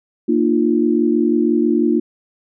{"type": "chord", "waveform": "sine", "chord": "Bb suspended fourth", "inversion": "none", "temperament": "equal with one note detuned", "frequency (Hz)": [233.1, 303.1, 349.2], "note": ["Bb3", "Eb4", "F4"], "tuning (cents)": [0, -45, 0], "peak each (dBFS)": -17, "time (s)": [0.28, 2], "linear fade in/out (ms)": 10, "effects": []}